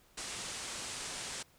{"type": "low-pass noise", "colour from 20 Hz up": "white", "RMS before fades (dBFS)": -42, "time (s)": [0.17, 1.43], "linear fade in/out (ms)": 10, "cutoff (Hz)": 9100, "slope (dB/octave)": 48, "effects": ["pink hiss -65 dBFS RMS until 1.58 s"]}